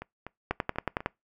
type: two click trains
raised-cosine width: 0.5 ms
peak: -12 / -23 dBFS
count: 7 / 5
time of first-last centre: 0.51-1.06 / 0.02-1.005 s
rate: 10.9 / 4.06 Hz
effects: noise-tail reverb RT60 0.2 s tail -25 dB re dry